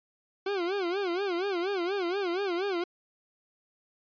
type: tone with vibrato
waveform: 40% pulse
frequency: 372.2 Hz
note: F#4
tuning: 10 cents sharp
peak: -27 dBFS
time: 0.46-2.84 s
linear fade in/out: 5 ms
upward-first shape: sine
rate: 4.2 Hz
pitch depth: 160 cents each way
effects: resampled to 11025 Hz

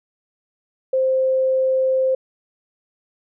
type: tone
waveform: sine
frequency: 523.3 Hz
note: C5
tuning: in tune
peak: -15 dBFS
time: 0.93-2.15 s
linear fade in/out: 5 ms
effects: none

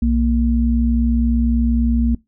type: tone pair together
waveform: sine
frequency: 61.79 / 233.1 Hz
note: B1 / A#3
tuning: +2 / 0 cents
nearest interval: octave + major seventh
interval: 2298 cents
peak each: -16 dBFS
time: 0.02-2.15 s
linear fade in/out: 5 ms
effects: noise-tail reverb RT60 0.2 s tail -22 dB re dry

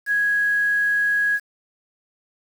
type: tone with quantisation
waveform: sine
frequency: 1661.2 Hz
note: G#6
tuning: in tune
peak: -17 dBFS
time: 0.06-1.4 s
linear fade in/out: 50 ms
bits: 7
effects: none

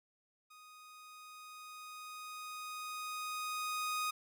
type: tone with level ramp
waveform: sawtooth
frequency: 1244.5 Hz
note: D#6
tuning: in tune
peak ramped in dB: -52 to -30 dBFS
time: 0.5-4.11 s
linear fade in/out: 10 ms
effects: none

